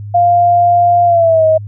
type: tone with pitch glide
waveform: sine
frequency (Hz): 698.5 to 633.2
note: F5 to D#5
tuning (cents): 0 to +30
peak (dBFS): -6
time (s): 0.14-1.58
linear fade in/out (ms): 10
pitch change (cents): -170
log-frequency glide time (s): 1.05-1.45
effects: added 103 Hz sine -23 dBFS peak until 1.67 s